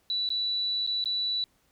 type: tone with dropouts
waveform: sine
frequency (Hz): 3951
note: B7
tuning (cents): 0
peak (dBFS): -26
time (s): 0.1-1.44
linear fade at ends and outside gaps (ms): 1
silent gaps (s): 0.29-0.303 / 0.865-0.874 / 1.041-1.057
effects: pink hiss -68 dBFS RMS until 1.71 s